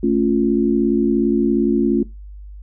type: chord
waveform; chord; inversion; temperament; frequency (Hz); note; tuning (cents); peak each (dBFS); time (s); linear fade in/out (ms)
sine; A augmented; none; equal; 220 / 277.2 / 349.2; A3 / C#4 / E#4; 0 / 0 / 0; -18; 0.03-2.03; 5
effects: noise-tail reverb RT60 0.2 s tail -19 dB re dry + added 50 Hz sine -33 dBFS peak until 2.62 s